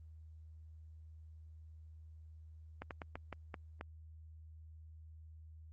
slowing click train, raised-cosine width 0.5 ms, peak -28 dBFS, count 7, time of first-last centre 2.82-3.811 s, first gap 88 ms, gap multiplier 1.25, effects added 79 Hz sine -52 dBFS peak until 5.72 s + Opus 24 kbps

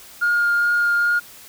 sine tone with vibrato, 1417 Hz, F6, 25 cents sharp, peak -14 dBFS, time 0.21-1.2 s, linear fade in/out 20 ms, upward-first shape triangle, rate 2.4 Hz, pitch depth 11 cents each way, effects tanh soft clip ceiling -12 dBFS + white hiss -43 dBFS RMS until 1.48 s

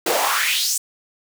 pink noise with high-pass filter sweep, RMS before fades -20 dBFS, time 0.06-0.78 s, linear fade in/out 5 ms, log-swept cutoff 380 to 7800 Hz, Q 3.2, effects none

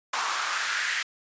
pink noise with high-pass filter sweep, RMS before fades -28 dBFS, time 0.13-1.03 s, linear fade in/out 5 ms, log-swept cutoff 1000 to 1900 Hz, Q 3.3, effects resampled to 16000 Hz

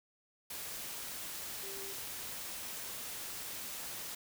sine tone in noise, 392 Hz, G4, in tune, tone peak -48 dBFS, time 1.63-1.93 s, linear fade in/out 5 ms, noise white, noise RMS -43 dBFS, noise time 0.5-4.15 s, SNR -8 dB, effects none

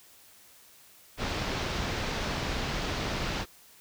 pink low-pass noise, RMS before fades -32 dBFS, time 1.17-3.46 s, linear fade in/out 50 ms, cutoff 5500 Hz, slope 24 dB/octave, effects white hiss -56 dBFS RMS until 3.8 s

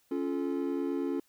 triangle chord, Db augmented, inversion none, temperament just, 277.2 / 346.5 / 433.1 Hz, Db4 / F4 / A4, 0 / -14 / -27 cents, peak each -30 / -32 / -35 dBFS, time 0.11-1.2 s, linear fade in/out 5 ms, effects white hiss -69 dBFS RMS until 1.28 s

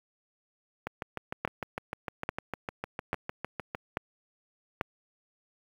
two click trains, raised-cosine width 0.5 ms, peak -18 / -13 dBFS, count 20 / 5, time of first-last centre 0.87-3.749 / 1.45-4.811 s, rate 6.6 / 1.19 Hz, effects high-pass 60 Hz 12 dB/octave + 8-bit

